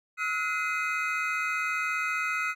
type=tone cluster; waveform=triangle; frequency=1293 / 1448 / 2056 / 2516 Hz; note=E6 / F#6 / C7 / D#7; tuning=-34 / -38 / -31 / +19 cents; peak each=-31 dBFS; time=0.17-2.55 s; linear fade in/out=50 ms; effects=none